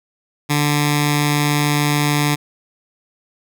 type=tone with notch filter; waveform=10% pulse; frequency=146.83 Hz; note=D3; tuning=in tune; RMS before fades=-17 dBFS; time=0.49-2.36 s; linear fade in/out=20 ms; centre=540 Hz; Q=0.69; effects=none